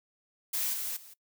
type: noise with level steps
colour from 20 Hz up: blue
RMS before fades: -31 / -35 / -51 dBFS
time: 0.53-1.14 s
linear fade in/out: 10 ms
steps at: 0.73 / 0.96 s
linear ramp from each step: 10 ms
effects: noise-tail reverb RT60 0.1 s tail -21 dB re dry